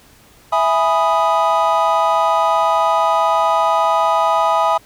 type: chord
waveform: triangle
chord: E major seventh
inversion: none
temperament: equal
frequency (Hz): 659.3 / 830.6 / 987.8 / 1244.5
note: E5 / G#5 / B5 / D#6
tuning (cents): 0 / 0 / 0 / 0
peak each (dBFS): -16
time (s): 0.52-4.78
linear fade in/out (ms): 10
effects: tanh soft clip ceiling 0 dBFS + pink hiss -48 dBFS RMS until 4.85 s